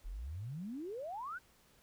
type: exponential sweep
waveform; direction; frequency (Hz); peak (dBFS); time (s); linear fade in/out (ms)
sine; up; 36.47 to 1570; -40; 0.04-1.39; 20
effects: pink hiss -67 dBFS RMS until 1.82 s